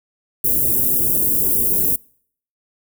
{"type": "band-stop noise", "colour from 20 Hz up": "white", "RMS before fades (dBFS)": -17, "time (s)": [0.44, 1.96], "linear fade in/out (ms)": 5, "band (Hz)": [440, 11000], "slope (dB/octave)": 24, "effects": ["noise-tail reverb RT60 0.6 s tail -26 dB re dry"]}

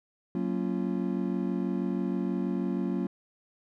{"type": "chord", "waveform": "triangle", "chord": "Gb major seventh", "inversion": "none", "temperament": "just", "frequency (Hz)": [185, 231.2, 277.5, 346.9], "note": ["Gb3", "Bb3", "Db4", "F4"], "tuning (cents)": [0, -14, 2, -12], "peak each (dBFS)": [-29, -31, -32, -33], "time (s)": [0.35, 3.07], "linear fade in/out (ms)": 2, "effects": []}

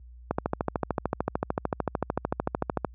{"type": "click train", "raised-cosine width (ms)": 1, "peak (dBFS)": -11, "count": 35, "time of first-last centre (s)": [0.31, 2.847], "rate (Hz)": 13.4, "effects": ["added 60 Hz sine -42 dBFS peak until 2.94 s", "high-pass 60 Hz 12 dB/octave"]}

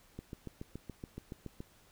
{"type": "click train", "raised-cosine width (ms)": 3, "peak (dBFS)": -29, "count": 11, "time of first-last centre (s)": [0.19, 1.604], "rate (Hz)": 7.07, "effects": ["pink hiss -64 dBFS RMS until 1.91 s"]}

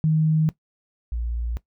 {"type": "tone pair in turn", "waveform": "sine", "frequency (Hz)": [156.9, 58.35], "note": ["D#3", "A#1"], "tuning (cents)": [15, 2], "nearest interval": "octave + perfect fourth", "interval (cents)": 1713, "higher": "first", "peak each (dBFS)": [-16, -24], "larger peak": "first", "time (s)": [[0.04, 0.49], [1.12, 1.57]], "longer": "neither", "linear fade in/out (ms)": 0, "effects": ["noise-tail reverb RT60 0.1 s tail -17 dB re dry"]}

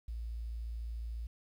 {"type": "tone with quantisation", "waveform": "sine", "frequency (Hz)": 57, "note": "A#1", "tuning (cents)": -38, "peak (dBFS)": -37, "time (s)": [0.08, 1.27], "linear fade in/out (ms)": 5, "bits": 11, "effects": []}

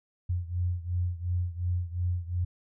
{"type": "beating tone pair", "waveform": "sine", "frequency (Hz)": [87.8, 90.6], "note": ["F2", "F#2"], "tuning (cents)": [10, -36], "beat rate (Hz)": 2.8, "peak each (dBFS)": [-29, -32], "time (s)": [0.29, 2.45], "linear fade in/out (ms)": 10, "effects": []}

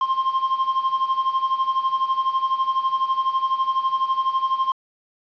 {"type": "tone with tremolo", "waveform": "triangle", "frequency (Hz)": 1057, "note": "C6", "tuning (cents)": 17, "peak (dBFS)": -14, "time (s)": [0.01, 4.72], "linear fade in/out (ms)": 2, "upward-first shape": "sine", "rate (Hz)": 12, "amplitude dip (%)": 75, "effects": ["resampled to 11025 Hz", "8-bit"]}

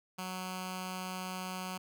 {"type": "tone with notch filter", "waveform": "10% pulse", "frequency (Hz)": 185, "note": "F#3", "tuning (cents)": 0, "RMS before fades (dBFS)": -40, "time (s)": [0.18, 1.78], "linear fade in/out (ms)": 10, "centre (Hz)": 440, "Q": 0.75, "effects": []}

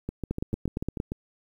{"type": "two click trains", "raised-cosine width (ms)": 3, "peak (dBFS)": [-18, -15], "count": [8, 7], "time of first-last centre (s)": [[0.09, 1.119], [0.31, 1.001]], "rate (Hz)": [6.8, 8.68], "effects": ["9-bit"]}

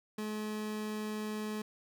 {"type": "tone", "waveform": "30% pulse", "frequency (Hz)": 213.5, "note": "G#3", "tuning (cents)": 48, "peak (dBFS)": -33, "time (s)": [0.18, 1.62], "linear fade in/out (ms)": 5, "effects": []}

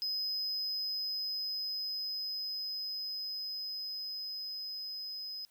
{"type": "tone with level ramp", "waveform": "triangle", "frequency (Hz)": 5050, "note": "D#8", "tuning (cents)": 25, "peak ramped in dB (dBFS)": [-31, -38], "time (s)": [0.02, 5.45], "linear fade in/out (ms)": 0, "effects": ["white hiss -70 dBFS RMS until 5.5 s"]}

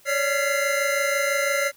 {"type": "tone cluster", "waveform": "square", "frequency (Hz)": [557, 583, 1376, 1985, 2093], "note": ["C#5", "D5", "F6", "B6", "C7"], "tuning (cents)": [8, -13, -26, 8, 0], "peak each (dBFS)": [-26, -30, -29, -32, -27], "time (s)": [0.05, 1.72], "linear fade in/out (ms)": 50, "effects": ["white hiss -55 dBFS RMS until 1.76 s"]}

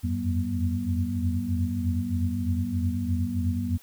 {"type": "tone cluster", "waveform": "sine", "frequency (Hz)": [86.3, 89.5, 97.6, 190.6, 240.6], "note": ["F2", "F2", "G2", "G3", "B3"], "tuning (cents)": [-20, 43, -7, -48, -45], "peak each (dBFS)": [-31, -29, -32, -34, -29], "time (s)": [0.03, 3.78], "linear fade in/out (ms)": 20, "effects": ["white hiss -54 dBFS RMS until 3.82 s"]}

